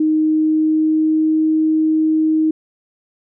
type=tone with pitch glide; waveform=sine; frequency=311.1 to 314.2 Hz; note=D#4 to D#4; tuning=0 to +17 cents; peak=-12 dBFS; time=0-2.51 s; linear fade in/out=5 ms; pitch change=+17 cents; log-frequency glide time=0.11-1.46 s; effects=none